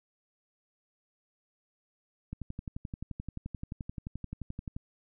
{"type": "click train", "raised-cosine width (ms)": 5, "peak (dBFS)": -25, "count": 29, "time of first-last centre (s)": [2.33, 4.765], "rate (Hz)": 11.5, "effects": []}